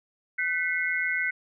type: tone cluster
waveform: sine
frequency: 1513 / 1986 / 2153 Hz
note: F#6 / B6 / C7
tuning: +38 / +9 / +49 cents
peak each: -29 dBFS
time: 0.38-1.31 s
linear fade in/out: 10 ms
effects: none